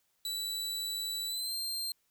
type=tone with pitch glide; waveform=sawtooth; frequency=3951 to 4171 Hz; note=B7 to C8; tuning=0 to -6 cents; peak=-31 dBFS; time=0.25-1.92 s; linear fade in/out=2 ms; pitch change=+94 cents; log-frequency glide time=1.27-1.55 s; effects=white hiss -75 dBFS RMS until 2.1 s